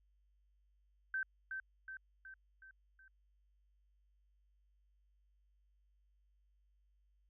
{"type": "tone with echo", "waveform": "sine", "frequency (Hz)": 1549, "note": "G6", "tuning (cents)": -21, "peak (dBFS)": -35, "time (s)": [1.14, 1.23], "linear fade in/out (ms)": 2, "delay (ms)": 370, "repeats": 5, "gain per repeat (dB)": -5, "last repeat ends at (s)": 3.08, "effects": ["added 50 Hz sine -70 dBFS peak until 7.29 s"]}